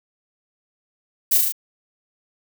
violet noise with echo, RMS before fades -17 dBFS, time 1.31-1.38 s, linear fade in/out 10 ms, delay 36 ms, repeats 4, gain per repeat -2 dB, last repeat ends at 1.524 s, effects none

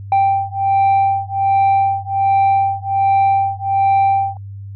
sine beating tone pair, 784 / 785.3 Hz, G5 / G5, 0 / +3 cents, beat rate 1.3 Hz, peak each -13 dBFS, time 0.12-4.37 s, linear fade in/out 2 ms, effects tanh soft clip ceiling -9 dBFS + added 99 Hz sine -28 dBFS peak until 4.75 s

